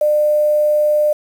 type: tone with quantisation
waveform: sine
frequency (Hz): 600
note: D5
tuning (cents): +37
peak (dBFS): -11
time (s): 0.01-1.13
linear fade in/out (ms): 5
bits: 6
effects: none